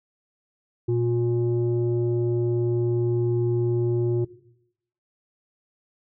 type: tone pair together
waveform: sine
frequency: 118.9 / 356.3 Hz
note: A#2 / F4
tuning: +35 / +35 cents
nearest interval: octave + perfect fifth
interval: 1900 cents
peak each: -22 / -21 dBFS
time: 0.88-4.25 s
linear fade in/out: 10 ms
effects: noise-tail reverb RT60 0.8 s tail -18 dB re dry + tanh soft clip ceiling -16 dBFS